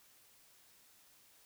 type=silence; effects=white hiss -65 dBFS RMS until 1.45 s